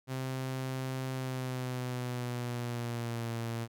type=tone with pitch glide; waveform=sawtooth; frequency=130.81 to 115.87 Hz; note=C3 to A#2; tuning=0 to -10 cents; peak=-30 dBFS; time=0.07-3.68 s; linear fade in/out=50 ms; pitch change=-210 cents; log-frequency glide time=1.12-3.33 s; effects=none